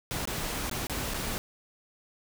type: noise with dropouts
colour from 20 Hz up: pink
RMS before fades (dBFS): -33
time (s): 0.11-1.38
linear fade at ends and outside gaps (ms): 0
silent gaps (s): 0.254-0.274 / 0.697-0.713 / 0.869-0.897 / 1.137-1.143
effects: none